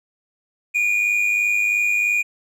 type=tone pair together; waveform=triangle; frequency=2349 / 2452 Hz; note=D7 / D#7; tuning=0 / -26 cents; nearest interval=minor second; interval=74 cents; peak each=-22 / -16 dBFS; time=0.74-2.23 s; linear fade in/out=20 ms; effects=none